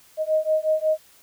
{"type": "beating tone pair", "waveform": "sine", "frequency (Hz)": [622.3, 627.8], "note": ["D#5", "D#5"], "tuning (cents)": [0, 15], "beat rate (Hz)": 5.5, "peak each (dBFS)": -22, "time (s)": [0.17, 0.98], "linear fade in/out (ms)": 50, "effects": ["white hiss -54 dBFS RMS until 1.22 s"]}